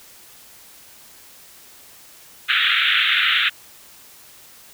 white band-pass noise, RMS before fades -18 dBFS, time 2.48-3.5 s, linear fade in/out 20 ms, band 1300 to 3700 Hz, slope 96 dB/octave, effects white hiss -46 dBFS RMS until 4.73 s

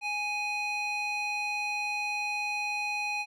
square tone with band-pass filter, 830.6 Hz, G#5, in tune, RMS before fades -32 dBFS, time 0.01-3.26 s, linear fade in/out 50 ms, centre 2500 Hz, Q 1.8, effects none

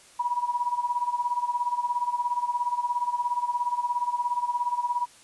sine tone with tremolo, 969 Hz, B5, 33 cents flat, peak -21 dBFS, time 0.19-5.06 s, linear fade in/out 10 ms, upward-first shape sine, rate 17 Hz, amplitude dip 80%, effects white hiss -53 dBFS RMS until 5.23 s + resampled to 24000 Hz

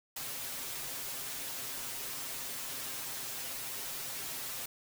white noise with comb filter, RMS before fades -40 dBFS, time 0.16-4.66 s, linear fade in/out 5 ms, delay 7.5 ms, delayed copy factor +1, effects none

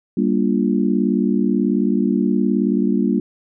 sine chord, G minor seventh, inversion none, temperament just, 196 / 235.2 / 294 / 352.8 Hz, G3 / Bb3 / D4 / F4, 0 / +16 / +2 / +18 cents, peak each -19 / -19 / -21 / -24 dBFS, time 0.17-3.2 s, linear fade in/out 5 ms, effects none

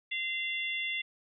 harmonic tone, 690 Hz, F5, 21 cents flat, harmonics 3 / 4 / 5, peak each -34 / -36 / -38 dBFS, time 0.11-1.02 s, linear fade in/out 10 ms, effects none

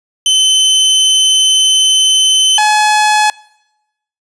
sawtooth tone pair in turn, 3056 / 849.2 Hz, G7 / G#5, -45 / +38 cents, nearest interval octave + minor seventh, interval 2217 cents, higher first, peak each -4 dBFS, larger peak neither, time 0.26-2.58 / 2.58-3.3 s, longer first, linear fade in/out 2 ms, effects noise-tail reverb RT60 0.9 s tail -23 dB re dry + resampled to 22050 Hz

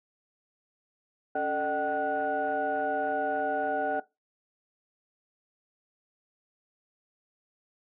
sine tone cluster, 280.6 / 441.1 / 605 / 762 / 1462 Hz, C#4 / A4 / D#5 / G5 / F#6, +21 / +4 / -49 / -49 / -21 cents, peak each -36 / -33 / -32 / -29 / -36 dBFS, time 1.35-4 s, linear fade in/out 5 ms, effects noise-tail reverb RT60 0.2 s tail -17 dB re dry + tanh soft clip ceiling -18 dBFS

